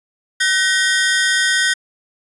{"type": "ring-modulated tone", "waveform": "sawtooth", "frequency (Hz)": 1700, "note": "G#6", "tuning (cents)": 40, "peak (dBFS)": -7, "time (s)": [0.4, 1.74], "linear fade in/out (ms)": 10, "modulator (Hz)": 182, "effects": ["resampled to 24000 Hz"]}